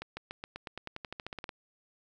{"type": "accelerating click train", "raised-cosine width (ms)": 0.3, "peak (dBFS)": -23, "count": 17, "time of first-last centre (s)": [0.02, 1.492], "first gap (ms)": 150, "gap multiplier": 0.93, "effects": []}